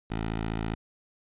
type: tone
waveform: 10% pulse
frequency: 55 Hz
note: A1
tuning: in tune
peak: -21 dBFS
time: 0.1-0.75 s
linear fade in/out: 10 ms
effects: resampled to 8000 Hz